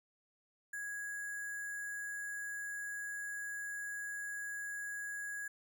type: tone with sample-and-hold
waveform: sine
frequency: 1659 Hz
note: G#6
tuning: 2 cents flat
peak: -39 dBFS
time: 0.73-5.48 s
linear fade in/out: 5 ms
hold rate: 8820 Hz
effects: none